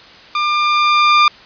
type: tone with level ramp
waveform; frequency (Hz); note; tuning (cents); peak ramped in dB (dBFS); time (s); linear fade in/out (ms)
sawtooth; 1197; D6; +33; -11 to -3; 0.35-1.28; 2
effects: white hiss -40 dBFS RMS until 1.45 s + resampled to 11025 Hz